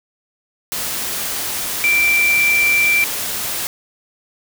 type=tone in noise; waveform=sine; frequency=2349 Hz; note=D7; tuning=in tune; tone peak=-12 dBFS; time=1.84-3.04 s; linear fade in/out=0 ms; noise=white; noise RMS=-23 dBFS; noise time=0.72-3.67 s; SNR=+8 dB; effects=none